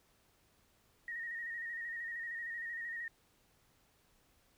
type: tone with vibrato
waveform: sine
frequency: 1864.7 Hz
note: A#6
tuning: in tune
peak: -39 dBFS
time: 1.08-3.08 s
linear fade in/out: 2 ms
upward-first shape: square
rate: 13 Hz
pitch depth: 31 cents each way
effects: pink hiss -71 dBFS RMS until 4.57 s